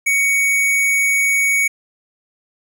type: tone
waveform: square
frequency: 2237 Hz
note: C#7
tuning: 15 cents sharp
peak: -14 dBFS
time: 0.06-1.68 s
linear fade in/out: 10 ms
effects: 8-bit